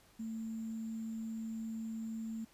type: tone with sample-and-hold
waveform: sine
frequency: 223.6 Hz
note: A3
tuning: 28 cents sharp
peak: -38 dBFS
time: 0.19-2.45 s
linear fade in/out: 10 ms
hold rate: 7350 Hz
effects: pink hiss -65 dBFS RMS until 2.53 s + resampled to 32000 Hz